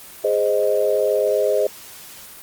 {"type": "chord", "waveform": "sine", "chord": "Ab major", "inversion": "none", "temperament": "equal", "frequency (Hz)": [415.3, 523.3, 622.3], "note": ["Ab4", "C5", "Eb5"], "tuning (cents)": [0, 0, 0], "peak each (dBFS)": -20, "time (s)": [0.24, 1.67], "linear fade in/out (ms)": 5, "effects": ["white hiss -40 dBFS RMS until 2.42 s", "Opus 24 kbps"]}